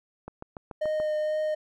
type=click train; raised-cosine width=1 ms; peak=-24 dBFS; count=6; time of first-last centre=0.28-1 s; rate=6.94 Hz
type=tone with vibrato; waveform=triangle; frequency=614 Hz; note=D#5; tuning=23 cents flat; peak=-23 dBFS; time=0.81-1.55 s; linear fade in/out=10 ms; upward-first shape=triangle; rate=2.1 Hz; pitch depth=13 cents each way
effects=none